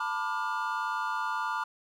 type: chord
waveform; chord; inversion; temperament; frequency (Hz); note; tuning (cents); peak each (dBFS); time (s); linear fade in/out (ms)
triangle; B half-diminished seventh; third; just; 889 / 987.8 / 1185.3 / 1422.4; A5 / B5 / D6 / F6; +18 / 0 / +16 / +31; -33; 0-1.64; 5
effects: none